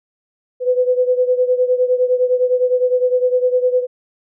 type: beating tone pair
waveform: sine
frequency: 499.4 / 509.2 Hz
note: B4 / C5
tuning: +19 / -47 cents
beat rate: 9.8 Hz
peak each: -14 / -18 dBFS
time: 0.6-3.87 s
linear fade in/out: 50 ms
effects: none